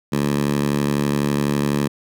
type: tone with high-pass filter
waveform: 10% pulse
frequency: 72 Hz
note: D2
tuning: 34 cents flat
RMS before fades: -20 dBFS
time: 0.12-1.88 s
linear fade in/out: 10 ms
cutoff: 170 Hz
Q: 1.9
effects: none